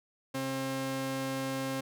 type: tone pair together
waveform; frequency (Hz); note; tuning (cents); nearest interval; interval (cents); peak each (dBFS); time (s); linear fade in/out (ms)
sawtooth; 133.5 / 267; C3 / C4; +35 / +35; octave; 1200; -35 / -28; 0.34-1.81; 10
effects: none